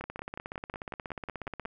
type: two click trains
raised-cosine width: 0.5 ms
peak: -22 / -23 dBFS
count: 28 / 10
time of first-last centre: 0.04-1.657 / 0.01-1.652 s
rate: 16.7 / 5.48 Hz
effects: none